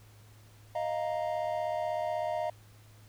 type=chord; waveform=triangle; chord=Eb suspended second; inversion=none; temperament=equal; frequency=622.3 / 698.5 / 932.3 Hz; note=Eb5 / F5 / Bb5; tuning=0 / 0 / 0 cents; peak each=-31 / -32 / -37 dBFS; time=0.75-2.5 s; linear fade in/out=5 ms; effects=added 106 Hz sine -54 dBFS peak until 3.08 s + pink hiss -61 dBFS RMS until 3.08 s